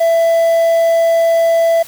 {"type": "tone with quantisation", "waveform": "triangle", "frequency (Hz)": 665, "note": "E5", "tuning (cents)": 15, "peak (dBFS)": -7, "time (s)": [0, 1.83], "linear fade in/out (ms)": 10, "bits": 6, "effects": ["white hiss -36 dBFS RMS until 1.87 s"]}